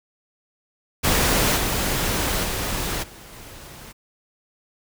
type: noise with level steps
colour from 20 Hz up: pink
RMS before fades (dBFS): -19 / -23 / -26 / -43 / -41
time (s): 1.03-3.93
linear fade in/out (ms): 20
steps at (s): 1.56 / 2.43 / 3.02 / 3.32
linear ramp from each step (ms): 20
effects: none